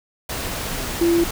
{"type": "tone in noise", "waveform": "sine", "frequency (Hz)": 339.5, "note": "F4", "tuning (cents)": -49, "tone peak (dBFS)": -14, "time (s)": [1.01, 1.24], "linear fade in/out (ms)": 5, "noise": "pink", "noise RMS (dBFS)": -27, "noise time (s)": [0.29, 1.31], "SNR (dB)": 10, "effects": []}